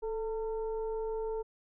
sine tone with frequency modulation, 440 Hz, A4, in tune, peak -32 dBFS, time 0.02-1.43 s, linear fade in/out 20 ms, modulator 463 Hz, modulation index 0.59, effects none

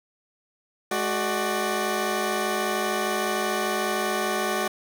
15% pulse tone cluster, 213 / 372.7 / 594 Hz, G#3 / F#4 / D5, +44 / +13 / +20 cents, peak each -24 / -20 / -23 dBFS, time 0.91-4.68 s, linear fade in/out 5 ms, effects none

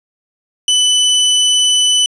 sawtooth tone, 2994 Hz, F#7, 20 cents sharp, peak -6 dBFS, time 0.68-2.06 s, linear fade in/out 2 ms, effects resampled to 22050 Hz + 7-bit

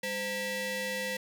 sawtooth ring-modulated tone, 715 Hz, F5, 41 cents sharp, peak -25 dBFS, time 0.03-1.17 s, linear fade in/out 5 ms, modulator 1230 Hz, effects none

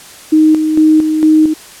sine tone with tremolo, 311.5 Hz, D#4, 2 cents sharp, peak -4 dBFS, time 0.32-1.54 s, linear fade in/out 10 ms, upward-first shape square, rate 2.2 Hz, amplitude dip 50%, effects white hiss -35 dBFS RMS until 1.8 s + low-pass 11000 Hz 12 dB/octave

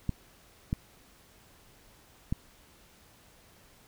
clicks, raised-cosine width 5 ms, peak -16 dBFS, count 3, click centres 0.093 / 0.729 / 2.325 s, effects pink hiss -59 dBFS RMS until 3.87 s

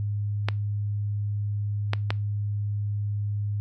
clicks, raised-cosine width 0.3 ms, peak -9 dBFS, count 3, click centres 0.486 / 1.934 / 2.105 s, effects noise-tail reverb RT60 0.3 s tail -23 dB re dry + added 103 Hz sine -25 dBFS peak until 3.6 s

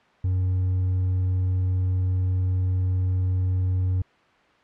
sine tone with hard clipping, 92.5 Hz, F#2, in tune, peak -21 dBFS, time 0.24-4.02 s, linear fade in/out 5 ms, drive 2 dB, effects white hiss -57 dBFS RMS until 4.63 s + low-pass 2000 Hz 12 dB/octave

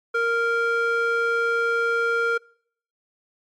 square tone with band-pass filter, 464.8 Hz, A#4, 5 cents flat, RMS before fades -22 dBFS, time 0.14-2.38 s, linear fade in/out 10 ms, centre 1100 Hz, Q 9.7, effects noise-tail reverb RT60 0.6 s tail -25 dB re dry + MP3 96 kbps

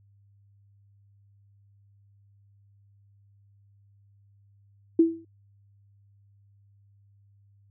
sine tone with exponential decay, 329.6 Hz, E4, in tune, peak -12 dBFS, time 4.99-5.25 s, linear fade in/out 5 ms, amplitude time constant 56 ms, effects added 100 Hz sine -57 dBFS peak until 7.7 s

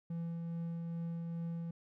triangle tone with tremolo, 167.8 Hz, E3, 31 cents sharp, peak -34 dBFS, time 0.1-1.71 s, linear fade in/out 5 ms, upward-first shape triangle, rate 2.4 Hz, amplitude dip 25%, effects none

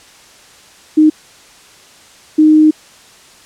sine tone bursts at uneven times, 309 Hz, D#4, 12 cents flat, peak -4 dBFS, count 2, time 0.97-1.1 / 2.38-2.71 s, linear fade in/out 10 ms, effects white hiss -42 dBFS RMS until 3.45 s + low-pass 8000 Hz 12 dB/octave

